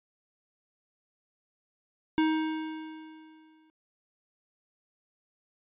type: tone with exponential decay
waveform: square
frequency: 314.7 Hz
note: D#4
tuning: 20 cents sharp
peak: -22 dBFS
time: 2.18-3.7 s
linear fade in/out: 0 ms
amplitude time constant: 330 ms
effects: resampled to 8000 Hz